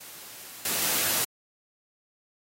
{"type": "noise with level steps", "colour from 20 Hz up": "white", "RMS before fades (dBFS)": [-44, -28, -26], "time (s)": [0, 1.25], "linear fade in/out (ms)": 10, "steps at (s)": [0.65, 0.82], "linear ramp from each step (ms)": 2, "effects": ["high-pass 100 Hz 12 dB/octave", "AAC 48 kbps"]}